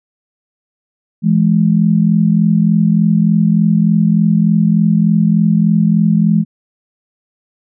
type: tone pair together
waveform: sine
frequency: 167.53 / 210.9 Hz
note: E3 / G#3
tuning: +28 / +27 cents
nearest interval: major third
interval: 399 cents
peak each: -11 dBFS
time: 1.22-6.45 s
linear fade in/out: 50 ms
effects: none